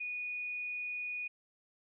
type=tone; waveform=sine; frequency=2465 Hz; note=D#7; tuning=17 cents flat; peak=-36 dBFS; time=0-1.28 s; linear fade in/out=10 ms; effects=none